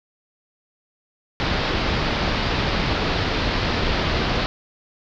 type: low-pass noise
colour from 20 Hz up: pink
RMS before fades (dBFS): -22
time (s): 1.4-4.46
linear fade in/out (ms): 0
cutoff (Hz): 4900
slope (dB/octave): 48
effects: none